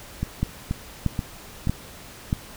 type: two click trains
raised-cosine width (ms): 5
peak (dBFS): -12 / -9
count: 4 / 4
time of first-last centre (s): 0.23-1.672 / 0.43-2.329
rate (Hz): 2.08 / 1.58
effects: pink hiss -43 dBFS RMS until 2.56 s